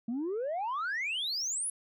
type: exponential sweep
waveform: sine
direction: up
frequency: 221.9 to 10770 Hz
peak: -29 dBFS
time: 0.08-1.7 s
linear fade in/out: 5 ms
effects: tanh soft clip ceiling -29 dBFS